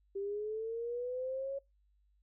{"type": "linear sweep", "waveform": "sine", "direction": "up", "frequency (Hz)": [390.8, 554.4], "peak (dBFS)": -35, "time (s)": [0.15, 1.59], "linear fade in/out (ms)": 10, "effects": ["noise-tail reverb RT60 0.2 s tail -24 dB re dry", "added 50 Hz sine -68 dBFS peak until 2.22 s"]}